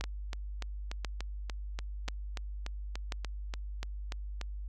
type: two click trains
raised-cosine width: 0.2 ms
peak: -21 / -18 dBFS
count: 16 / 4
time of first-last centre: 0.04-4.413 / 0.01-3.122 s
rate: 3.43 / 0.964 Hz
effects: added 50 Hz sine -37 dBFS peak until 4.68 s